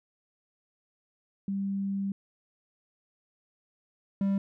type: tone pair in turn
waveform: sine / triangle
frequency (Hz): 196.8 / 196.8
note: G3 / G3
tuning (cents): +7 / +7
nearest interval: unison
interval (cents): 0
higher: neither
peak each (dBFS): -28 / -22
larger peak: second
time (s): 1.48-2.12 / 4.21-4.38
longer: first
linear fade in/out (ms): 2
effects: none